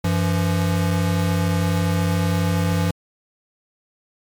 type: tone pair together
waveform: square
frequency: 95.1 / 169.45 Hz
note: F#2 / E3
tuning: +48 / +48 cents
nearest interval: minor seventh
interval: 1000 cents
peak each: -21 dBFS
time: 0.04-2.91 s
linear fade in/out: 5 ms
effects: MP3 96 kbps